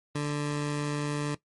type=tone; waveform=20% pulse; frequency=146.83 Hz; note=D3; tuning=in tune; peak=-23 dBFS; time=0.15-1.35 s; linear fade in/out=5 ms; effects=noise-tail reverb RT60 0.1 s tail -17 dB re dry + MP3 48 kbps